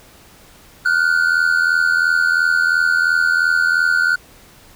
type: tone pair together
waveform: triangle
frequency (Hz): 1424.1 / 1507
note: F6 / F#6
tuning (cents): +33 / +31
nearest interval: minor second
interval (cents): 98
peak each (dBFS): -14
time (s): 0.85-4.16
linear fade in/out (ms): 10
effects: pink hiss -46 dBFS RMS until 4.75 s